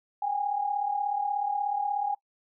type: tone pair together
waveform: sine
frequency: 785 / 821.6 Hz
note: G5 / G#5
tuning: +2 / -19 cents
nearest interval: minor second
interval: 79 cents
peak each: -32 / -27 dBFS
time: 0.22-2.15 s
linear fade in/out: 5 ms
effects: noise-tail reverb RT60 0.1 s tail -21 dB re dry